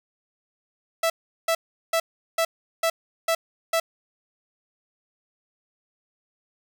sawtooth tone bursts, 659.3 Hz, E5, in tune, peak -16 dBFS, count 7, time 1.03-3.8 s, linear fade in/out 5 ms, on 70 ms, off 380 ms, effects none

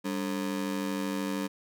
35% pulse ring-modulated tone, 242.7 Hz, B3, 30 cents flat, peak -25 dBFS, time 0.04-1.48 s, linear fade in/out 20 ms, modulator 46.5 Hz, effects none

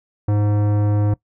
sine tone with tanh clipping, 103.83 Hz, G#2, in tune, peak -17 dBFS, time 0.28-1.14 s, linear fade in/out 5 ms, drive 17 dB, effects noise-tail reverb RT60 0.1 s tail -20 dB re dry

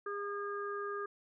harmonic tone, 406.2 Hz, G#4, 38 cents flat, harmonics 1 / 3 / 4, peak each -39 / -40 / -45 dBFS, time 0.06-1.06 s, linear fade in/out 5 ms, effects none

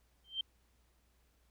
sine tone with exponential growth, 3136 Hz, G7, in tune, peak -30 dBFS, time 0.24-0.41 s, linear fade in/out 5 ms, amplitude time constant 36 ms, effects added 60 Hz sine -70 dBFS peak until 1.5 s + pink hiss -75 dBFS RMS until 1.5 s

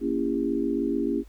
sine chord, A# diminished seventh, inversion none, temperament just, 233.1 / 279.7 / 335.6 / 402.8 Hz, A#3 / C#4 / E4 / G4, 0 / +16 / +31 / +47 cents, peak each -30 / -27 / -29 / -30 dBFS, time 0-1.24 s, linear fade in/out 50 ms, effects added 50 Hz sine -45 dBFS peak until 1.28 s + pink hiss -61 dBFS RMS until 1.28 s

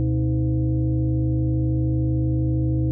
sine tone with frequency modulation, 123.47 Hz, B2, in tune, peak -18 dBFS, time 0-2.91 s, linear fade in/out 0 ms, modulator 194 Hz, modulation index 1, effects none

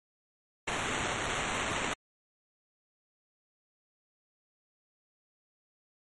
violet noise with sample-and-hold, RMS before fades -33 dBFS, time 0.67-1.94 s, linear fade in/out 10 ms, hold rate 4900 Hz, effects MP3 48 kbps

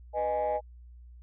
sine chord, G# minor, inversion first, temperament equal with one note detuned, 493.9 / 617.2 / 830.6 Hz, B4 / D#5 / G#5, 0 / -14 / 0 cents, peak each -32 / -28 / -29 dBFS, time 0.13-0.61 s, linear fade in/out 50 ms, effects tanh soft clip ceiling -22 dBFS + added 60 Hz sine -47 dBFS peak until 1.22 s

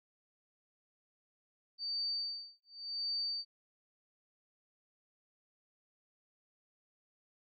sine tone with tremolo, 4605 Hz, D8, 35 cents flat, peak -33 dBFS, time 1.78-3.45 s, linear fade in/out 50 ms, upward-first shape sine, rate 0.9 Hz, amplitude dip 100%, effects none

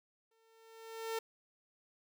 sawtooth tone with exponential growth, 450 Hz, A4, 39 cents sharp, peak -30 dBFS, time 0.31-1.19 s, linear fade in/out 5 ms, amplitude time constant 190 ms, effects none

